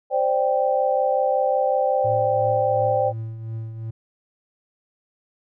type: chord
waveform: sine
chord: C suspended second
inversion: none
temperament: just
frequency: 523.3 / 588.7 / 784.9 Hz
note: C5 / D5 / G5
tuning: 0 / +4 / +2 cents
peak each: -21 / -23 / -22 dBFS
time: 0.1-3.13 s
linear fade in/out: 50 ms
type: tone with tremolo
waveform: triangle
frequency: 112.2 Hz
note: A2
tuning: 34 cents sharp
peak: -24 dBFS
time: 2.04-3.91 s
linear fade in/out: 10 ms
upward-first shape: triangle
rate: 2.8 Hz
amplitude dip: 55%
effects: none